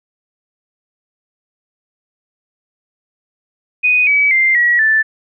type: tone with pitch steps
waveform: sine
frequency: 2489 / 2282 / 2093 / 1919.3 / 1760 Hz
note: D#7 / C#7 / C7 / B6 / A6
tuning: 0 / +50 / 0 / -50 / 0 cents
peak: -9 dBFS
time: 3.83-5.03 s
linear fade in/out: 20 ms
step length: 240 ms
effects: none